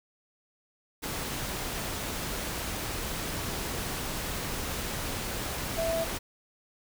sine tone in noise, 659.3 Hz, E5, in tune, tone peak -27 dBFS, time 5.77-6.05 s, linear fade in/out 20 ms, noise pink, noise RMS -34 dBFS, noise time 1.02-6.19 s, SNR +4 dB, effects none

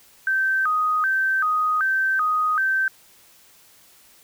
sine tone with vibrato, 1392 Hz, F6, 6 cents flat, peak -18 dBFS, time 0.27-2.88 s, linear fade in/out 2 ms, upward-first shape square, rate 1.3 Hz, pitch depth 190 cents each way, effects white hiss -53 dBFS RMS until 4.23 s

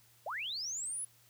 sine linear sweep, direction up, 518 to 10548 Hz, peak -36 dBFS, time 0.26-1.05 s, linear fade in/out 5 ms, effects added 117 Hz sine -69 dBFS peak until 1.29 s + white hiss -65 dBFS RMS until 1.29 s

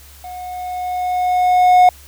triangle tone with level ramp, 727 Hz, F#5, 31 cents flat, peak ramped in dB -27 to -3 dBFS, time 0.24-1.89 s, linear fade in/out 2 ms, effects added 70 Hz sine -42 dBFS peak until 2.07 s + white hiss -44 dBFS RMS until 2.07 s

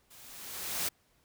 white noise with level ramp, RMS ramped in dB -55 to -31 dBFS, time 0.1-0.89 s, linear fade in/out 10 ms, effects pink hiss -70 dBFS RMS until 1.24 s

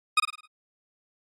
20% pulse tone with echo, 1244.5 Hz, D#6, in tune, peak -12 dBFS, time 0.17-0.2 s, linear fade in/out 5 ms, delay 52 ms, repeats 5, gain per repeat -7 dB, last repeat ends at 0.46 s, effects low-pass 9000 Hz 12 dB/octave + AAC 48 kbps

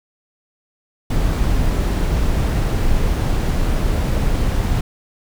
brown noise, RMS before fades -17 dBFS, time 1.1-4.81 s, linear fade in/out 5 ms, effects none

